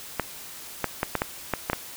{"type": "clicks", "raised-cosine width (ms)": 0.5, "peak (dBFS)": -8, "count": 8, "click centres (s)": [0.197, 0.843, 1.031, 1.153, 1.219, 1.537, 1.699, 1.732], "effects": ["white hiss -41 dBFS RMS until 1.96 s"]}